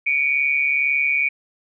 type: tone pair together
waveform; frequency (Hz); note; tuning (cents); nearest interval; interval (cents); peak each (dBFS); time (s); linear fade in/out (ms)
sine; 2268 / 2410; C#7 / D7; +39 / +44; minor second; 105; -19 / -20; 0.06-1.29; 10
effects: none